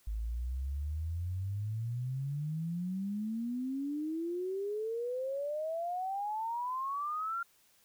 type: exponential sweep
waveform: sine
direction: up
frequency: 52 to 1396.9 Hz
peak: -33 dBFS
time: 0.07-7.43 s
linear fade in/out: 5 ms
effects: white hiss -67 dBFS RMS until 7.84 s